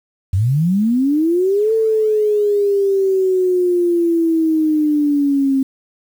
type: linear two-way sweep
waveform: sine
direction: up then down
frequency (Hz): 86.2 to 447.3 to 265.8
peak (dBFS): -12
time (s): 0.33-5.63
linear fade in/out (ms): 5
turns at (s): 1.73
effects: 7-bit